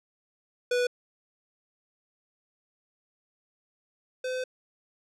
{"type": "tone pair in turn", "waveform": "square", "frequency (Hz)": [491.5, 510.6], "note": ["B4", "C5"], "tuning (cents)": [-8, -42], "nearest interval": "minor second", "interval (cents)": 66, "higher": "second", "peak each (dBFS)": [-24, -30], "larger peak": "first", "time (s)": [[0.71, 0.87], [4.24, 4.44]], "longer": "second", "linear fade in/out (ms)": 5, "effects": ["low-pass 7000 Hz 12 dB/octave"]}